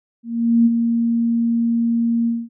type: tone with ADSR envelope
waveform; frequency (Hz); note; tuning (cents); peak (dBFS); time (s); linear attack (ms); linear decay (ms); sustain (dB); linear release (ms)
sine; 232.5; A#3; -4; -9; 0.23-2.49; 430; 29; -6; 220
effects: none